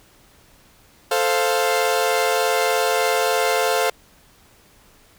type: chord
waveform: sawtooth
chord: F major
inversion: first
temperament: equal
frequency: 440 / 523.3 / 698.5 Hz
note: A4 / C5 / F5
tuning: 0 / 0 / 0 cents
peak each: -18 dBFS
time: 1.11-3.9 s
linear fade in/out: 5 ms
effects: pink hiss -53 dBFS RMS until 5.18 s